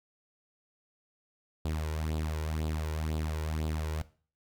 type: tone with flanger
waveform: sawtooth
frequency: 78.1 Hz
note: D#2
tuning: 7 cents sharp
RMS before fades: -33 dBFS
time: 1.65-4.02 s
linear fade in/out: 0 ms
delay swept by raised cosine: 0.24 to 2.14 ms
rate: 2 Hz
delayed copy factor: +0.65
effects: noise-tail reverb RT60 0.4 s tail -17 dB re dry